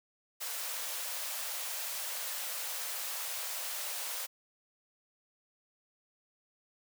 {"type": "high-pass noise", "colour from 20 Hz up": "white", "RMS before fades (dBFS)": -38, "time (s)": [0.4, 4.27], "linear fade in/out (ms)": 20, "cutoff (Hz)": 480, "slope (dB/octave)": 96, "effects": []}